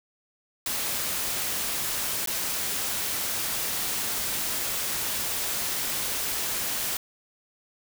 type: noise with dropouts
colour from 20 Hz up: white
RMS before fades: -29 dBFS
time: 0.66-6.97 s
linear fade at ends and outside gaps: 2 ms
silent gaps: 2.26-2.273 s
effects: none